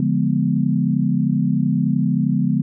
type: chord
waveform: sine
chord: D diminished seventh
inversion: none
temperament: equal with one note detuned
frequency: 144.64 / 174.61 / 207.7 / 246.9 Hz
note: D3 / F3 / Ab3 / Cb4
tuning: -26 / 0 / 0 / 0 cents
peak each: -21 dBFS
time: 0-2.62 s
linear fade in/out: 2 ms
effects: none